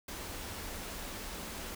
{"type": "band-stop noise", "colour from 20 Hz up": "pink", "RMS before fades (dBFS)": -42, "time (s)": [0.08, 1.75], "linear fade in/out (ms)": 5, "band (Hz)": [100, 160], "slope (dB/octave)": 96, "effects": []}